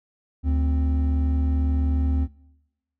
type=tone pair together; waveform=triangle; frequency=73.58 / 262.2 Hz; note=D2 / C4; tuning=+4 / +4 cents; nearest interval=octave + minor seventh; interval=2200 cents; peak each=-17 / -27 dBFS; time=0.43-2.28 s; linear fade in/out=50 ms; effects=noise-tail reverb RT60 1.0 s tail -24 dB re dry